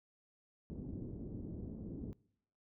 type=low-pass noise; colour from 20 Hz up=white; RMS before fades=-45 dBFS; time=0.7-2.13 s; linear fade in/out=0 ms; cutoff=320 Hz; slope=24 dB/octave; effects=noise-tail reverb RT60 0.8 s tail -25 dB re dry